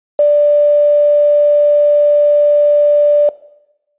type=tone with quantisation; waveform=sine; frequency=587.3 Hz; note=D5; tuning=in tune; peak=-6 dBFS; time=0.19-3.29 s; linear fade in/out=2 ms; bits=5; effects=noise-tail reverb RT60 0.9 s tail -18 dB re dry + resampled to 8000 Hz